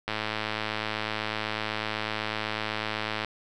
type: click train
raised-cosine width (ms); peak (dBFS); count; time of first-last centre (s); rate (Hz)
0.3; -13; 343; 0.08-3.247; 108
effects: none